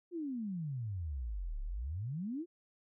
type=exponential two-way sweep; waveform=sine; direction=down then up; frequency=362.8 to 33.46 to 362.8 Hz; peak=-36 dBFS; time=0.11-2.46 s; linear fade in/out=50 ms; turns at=1.61 s; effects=none

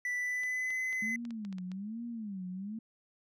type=tone with pitch glide; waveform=triangle; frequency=1975.5 to 2032 Hz; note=B6 to B6; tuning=0 to +49 cents; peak=-30 dBFS; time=0.05-1.16 s; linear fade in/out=2 ms; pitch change=+49 cents; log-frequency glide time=0.16-0.8 s
type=clicks; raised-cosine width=0.2 ms; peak=-34 dBFS; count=9; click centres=0.435 / 0.705 / 0.928 / 1.252 / 1.307 / 1.45 / 1.527 / 1.584 / 1.717 s
type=tone with vibrato; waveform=sine; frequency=207.7 Hz; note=G#3; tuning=in tune; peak=-37 dBFS; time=1.02-2.79 s; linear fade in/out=5 ms; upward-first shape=sine; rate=1.2 Hz; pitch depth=230 cents each way
effects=none

